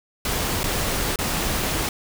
pink noise with dropouts, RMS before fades -24 dBFS, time 0.25-1.89 s, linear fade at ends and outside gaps 2 ms, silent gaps 0.633-0.64 / 1.159-1.188 s, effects none

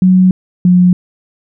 sine tone pair in turn, 185 / 179.84 Hz, F#3 / F#3, 0 / -49 cents, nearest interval unison, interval 49 cents, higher first, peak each -4 dBFS, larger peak neither, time 0.02-0.31 / 0.65-0.93 s, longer first, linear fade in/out 2 ms, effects none

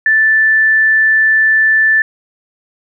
sine tone, 1760 Hz, A6, in tune, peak -7 dBFS, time 0.06-2.02 s, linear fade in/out 2 ms, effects none

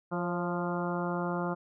harmonic tone with a mistuned harmonic, 174.61 Hz, F3, in tune, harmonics 1 / 2 / 3 / 4 / 5 / 6 / 7 / 8, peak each -33 / -36 / -38 / -39 / -40 / -41 / -41 / -42 dBFS, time 0.11-1.55 s, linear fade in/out 20 ms, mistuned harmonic 3, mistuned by +35 cents, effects none

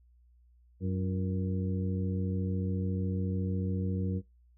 harmonic tone with a mistuned harmonic, 94 Hz, F#2, 28 cents sharp, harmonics 1 / 2 / 3 / 4 / 5, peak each -31 / -33 / -41 / -44 / -42 dBFS, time 0.8-4.22 s, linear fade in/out 50 ms, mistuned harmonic 4, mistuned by -80 cents, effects noise-tail reverb RT60 0.2 s tail -24 dB re dry + added 60 Hz sine -59 dBFS peak until 4.57 s

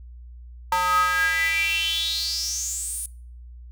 square tone with high-pass filter sweep, 180.4 Hz, F#3, 44 cents flat, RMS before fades -24 dBFS, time 0.72-3.06 s, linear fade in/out 2 ms, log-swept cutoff 970 to 10000 Hz, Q 7.8, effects noise-tail reverb RT60 0.5 s tail -24 dB re dry + added 60 Hz sine -39 dBFS peak until 3.71 s

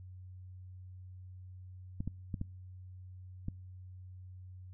clicks, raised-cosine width 5 ms, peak -24 dBFS, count 5, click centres 2.005 / 2.076 / 2.342 / 2.414 / 3.484 s, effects noise-tail reverb RT60 0.6 s tail -26 dB re dry + added 92 Hz sine -47 dBFS peak until 4.73 s

